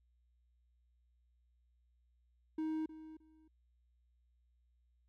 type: tone with echo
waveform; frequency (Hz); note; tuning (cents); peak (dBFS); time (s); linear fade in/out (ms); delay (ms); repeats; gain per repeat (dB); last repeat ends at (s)
triangle; 314.6; D#4; +19; -33; 2.58-2.86; 5; 310; 2; -14; 3.48
effects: added 60 Hz sine -70 dBFS peak until 5.08 s